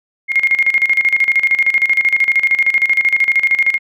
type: tone with tremolo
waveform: sine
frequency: 2141 Hz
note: C7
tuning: 39 cents sharp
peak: -8 dBFS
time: 0.28-3.79 s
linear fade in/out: 50 ms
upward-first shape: square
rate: 13 Hz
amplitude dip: 75%
effects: none